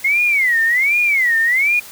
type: tone with vibrato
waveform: sine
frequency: 2100 Hz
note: C7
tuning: 6 cents sharp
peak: -12 dBFS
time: 0.04-1.8 s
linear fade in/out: 10 ms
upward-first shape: sine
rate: 1.3 Hz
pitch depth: 260 cents each way
effects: white hiss -37 dBFS RMS until 1.91 s